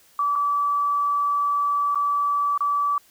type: tone with dropouts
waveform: sine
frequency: 1153 Hz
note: D6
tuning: 32 cents flat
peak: -19 dBFS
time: 0.19-2.98 s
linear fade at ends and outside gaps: 2 ms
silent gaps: 0.355-0.359 / 1.947-1.956 / 2.577-2.606 s
effects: white hiss -56 dBFS RMS until 3.1 s